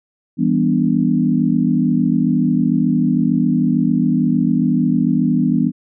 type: chord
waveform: sine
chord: E minor seventh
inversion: none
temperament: equal with one note detuned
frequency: 164.81 / 198.39 / 246.9 / 293.7 Hz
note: E3 / G3 / B3 / D4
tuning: 0 / +21 / 0 / 0 cents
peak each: -19 / -19 / -16 / -20 dBFS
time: 0.37-5.72 s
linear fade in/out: 50 ms
effects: none